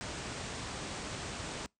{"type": "low-pass noise", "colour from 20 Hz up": "pink", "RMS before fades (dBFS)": -40, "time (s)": [0.01, 1.66], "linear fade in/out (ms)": 0, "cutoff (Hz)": 8900, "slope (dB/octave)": 96, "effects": ["noise-tail reverb RT60 0.2 s tail -26 dB re dry", "high-pass 60 Hz 12 dB/octave"]}